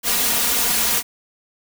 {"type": "noise with comb filter", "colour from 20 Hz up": "white", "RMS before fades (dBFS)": -19, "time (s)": [0.03, 1.03], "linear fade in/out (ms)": 50, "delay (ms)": 4.2, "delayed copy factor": 0.95, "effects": []}